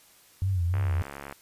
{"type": "tone with vibrato", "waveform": "sine", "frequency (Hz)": 91, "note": "F#2", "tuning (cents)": -28, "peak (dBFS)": -23, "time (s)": [0.42, 1.02], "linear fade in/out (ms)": 0, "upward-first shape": "sine", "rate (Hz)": 3.3, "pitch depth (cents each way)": 110}
{"type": "click train", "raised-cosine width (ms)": 0.5, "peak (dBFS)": -23, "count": 42, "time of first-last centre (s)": [0.74, 1.325], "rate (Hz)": 70.1}
{"effects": ["white hiss -57 dBFS RMS until 1.41 s", "resampled to 32000 Hz"]}